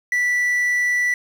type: tone with quantisation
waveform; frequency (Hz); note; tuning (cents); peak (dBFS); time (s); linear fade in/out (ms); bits
triangle; 1965; B6; -9; -15; 0.12-1.14; 2; 7
effects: none

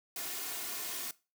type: noise with comb filter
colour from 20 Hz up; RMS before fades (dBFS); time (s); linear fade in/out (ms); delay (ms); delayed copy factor
white; -39; 0.16-1.11; 2; 2.8; +0.55
effects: noise-tail reverb RT60 0.3 s tail -20 dB re dry + high-pass 150 Hz 12 dB/octave

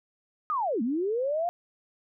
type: linear two-way sweep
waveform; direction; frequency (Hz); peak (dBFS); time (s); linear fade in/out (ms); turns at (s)
sine; down then up; 1274 to 213.4 to 716; -25; 0.5-1.49; 0; 0.82
effects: none

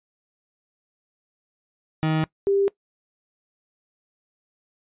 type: tone pair in turn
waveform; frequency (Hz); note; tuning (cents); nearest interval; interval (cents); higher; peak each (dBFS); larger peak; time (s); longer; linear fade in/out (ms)
30% pulse / sine; 157.4 / 396.6; D#3 / G4; +20 / +20; octave + major third; 1600; second; -17; neither; 2.03-2.24 / 2.47-2.68; neither; 0
effects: noise-tail reverb RT60 0.1 s tail -21 dB re dry + resampled to 8000 Hz

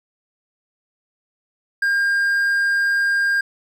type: tone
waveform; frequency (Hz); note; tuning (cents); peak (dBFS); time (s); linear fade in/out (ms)
triangle; 1607; G6; +43; -14; 1.82-3.41; 5
effects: none

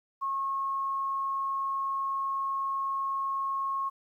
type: tone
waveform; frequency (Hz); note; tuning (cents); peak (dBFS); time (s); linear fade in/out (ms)
sine; 1088; C#6; -33; -28; 0.21-3.9; 20
effects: 11-bit

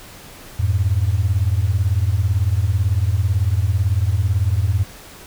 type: beating tone pair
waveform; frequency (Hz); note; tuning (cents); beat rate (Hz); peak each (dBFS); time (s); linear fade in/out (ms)
sine; 87.31 / 105.31; F2 / G#2; 0 / +25; 18; -17; 0.59-4.84; 10
effects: tanh soft clip ceiling -7 dBFS + pink hiss -40 dBFS RMS until 5.26 s

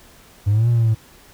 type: linear two-way sweep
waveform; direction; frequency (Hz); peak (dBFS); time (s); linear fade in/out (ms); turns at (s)
triangle; up then down; 98 to 120 to 108.8; -10; 0.46-0.95; 20; 0.69
effects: tanh soft clip ceiling -9 dBFS + pink hiss -48 dBFS RMS until 1.33 s

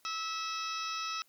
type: harmonic tone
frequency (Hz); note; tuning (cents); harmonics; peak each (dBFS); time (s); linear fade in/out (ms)
651; E5; -22; 2 / 3 / 4 / 5 / 6 / 7 / 8 / 9; -37 / -50 / -42 / -49 / -43 / -53 / -42 / -48; 0.05-1.22; 0
effects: white hiss -68 dBFS RMS until 1.28 s + high-pass 150 Hz 12 dB/octave

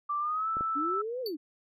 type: tone with pitch glide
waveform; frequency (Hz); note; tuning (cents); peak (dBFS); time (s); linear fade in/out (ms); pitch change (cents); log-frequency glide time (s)
sine; 1174.7 to 1318.6; D6 to E6; 0 to 0; -28; 0.09-1.02; 10; +200; 0.19-0.48
type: clicks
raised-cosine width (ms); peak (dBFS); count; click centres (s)
2; -28 / -25; 2; 0.569 / 0.609
type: linear two-way sweep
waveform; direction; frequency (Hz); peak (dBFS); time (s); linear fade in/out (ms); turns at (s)
sine; up then down; 272.9 to 523.3 to 272.9; -32; 0.75-1.37; 20; 1.21
type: tone with exponential decay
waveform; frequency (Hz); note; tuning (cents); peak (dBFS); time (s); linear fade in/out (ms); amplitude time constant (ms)
square; 4500; C#8; +25; -32; 1.26-1.35; 2; 19
effects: none

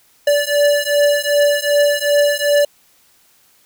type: beating tone pair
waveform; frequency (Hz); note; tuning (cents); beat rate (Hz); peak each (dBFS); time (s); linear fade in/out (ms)
square; 579 / 581.6; D5 / D5; -25 / -17; 2.6; -16; 0.27-2.65; 5
effects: white hiss -54 dBFS RMS until 3.65 s

